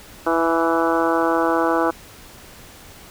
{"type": "harmonic tone with a mistuned harmonic", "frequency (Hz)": 165.1, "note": "E3", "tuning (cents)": 3, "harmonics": [2, 3, 4, 5, 6, 7, 8, 9], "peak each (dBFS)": [-21, -23, -24, -25, -26, -26, -27, -28], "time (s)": [0.26, 1.91], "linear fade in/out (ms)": 10, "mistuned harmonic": 5, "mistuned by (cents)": 19, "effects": ["pink hiss -43 dBFS RMS until 3.1 s"]}